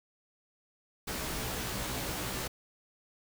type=noise with comb filter; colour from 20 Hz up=pink; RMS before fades=-36 dBFS; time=1.07-2.48 s; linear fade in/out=10 ms; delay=16 ms; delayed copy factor=+0.9; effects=none